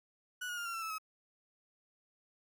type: tone with pitch steps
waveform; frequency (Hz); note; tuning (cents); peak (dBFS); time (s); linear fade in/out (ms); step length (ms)
35% pulse; 1474 / 1439.5 / 1405.8 / 1372.9 / 1340.8 / 1309.4 / 1278.8; F#6 / F#6 / F6 / F6 / E6 / E6 / D#6; -7 / -48 / +11 / -30 / +29 / -12 / +47; -36; 0.41-0.984; 10; 82
effects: none